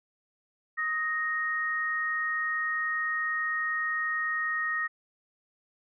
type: tone pair together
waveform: sine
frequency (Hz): 1257.9 / 1864.7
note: D#6 / A#6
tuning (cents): +19 / 0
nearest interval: perfect fifth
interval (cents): 681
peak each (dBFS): -33 / -28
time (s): 0.77-4.88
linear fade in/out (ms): 20
effects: none